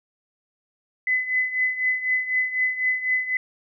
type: tone with tremolo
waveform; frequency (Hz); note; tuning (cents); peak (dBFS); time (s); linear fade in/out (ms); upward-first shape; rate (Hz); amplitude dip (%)
sine; 2017; B6; +36; -17; 1.07-3.37; 2; triangle; 4; 80
effects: none